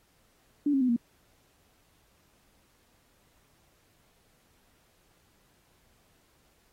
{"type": "tone with pitch steps", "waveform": "sine", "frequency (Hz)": [290.2, 270.8, 252.6, 235.7], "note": ["D4", "C#4", "B3", "A#3"], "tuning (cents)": [-21, -40, 39, 19], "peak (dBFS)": -22, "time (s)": [0.66, 0.964], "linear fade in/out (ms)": 5, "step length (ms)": 76, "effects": ["pink hiss -67 dBFS RMS until 6.72 s", "AAC 48 kbps"]}